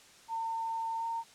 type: tone with pitch glide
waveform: sine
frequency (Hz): 906 to 916.5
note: A#5 to A#5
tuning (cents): -50 to -30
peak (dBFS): -32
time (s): 0.28-1.24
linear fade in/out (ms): 50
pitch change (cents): +20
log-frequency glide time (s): 0.97-1.04
effects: white hiss -57 dBFS RMS until 1.34 s + low-pass 8000 Hz 12 dB/octave